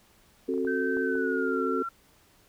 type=chord; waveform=sine; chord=F# diminished; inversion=second; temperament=just; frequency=266.4 / 370 / 444 Hz; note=C4 / F#4 / A4; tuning=+31 / 0 / +16 cents; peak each=-30 dBFS; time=0.48-1.83 s; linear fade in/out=10 ms
type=clicks; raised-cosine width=1 ms; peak=-35 / -37 / -31 / -29 / -33 dBFS; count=5; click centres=0.539 / 0.579 / 0.649 / 0.97 / 1.154 s
type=tone with pitch glide; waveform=sine; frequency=1546 to 1361.5 Hz; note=G6 to F6; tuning=-24 to -44 cents; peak=-31 dBFS; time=0.67-1.89 s; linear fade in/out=5 ms; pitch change=-220 cents; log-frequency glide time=1.02-1.62 s
effects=pink hiss -61 dBFS RMS until 2.48 s